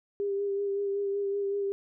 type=tone with vibrato; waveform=sine; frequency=399.9 Hz; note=G4; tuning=35 cents sharp; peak=-27 dBFS; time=0.2-1.72 s; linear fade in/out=0 ms; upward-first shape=sine; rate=5.3 Hz; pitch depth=23 cents each way; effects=none